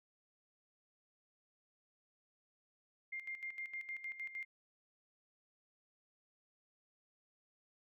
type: tone with tremolo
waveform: sine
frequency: 2110 Hz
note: C7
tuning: 14 cents sharp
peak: -40 dBFS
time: 3.12-4.45 s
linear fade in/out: 10 ms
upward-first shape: square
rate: 6.5 Hz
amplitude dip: 70%
effects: none